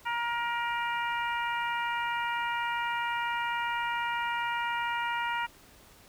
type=harmonic tone; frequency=472.2 Hz; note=A#4; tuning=22 cents sharp; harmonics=2 / 3 / 4 / 5 / 6; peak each=-31 / -35 / -37 / -39 / -41 dBFS; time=0.05-5.47 s; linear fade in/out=20 ms; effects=pink hiss -56 dBFS RMS until 6.08 s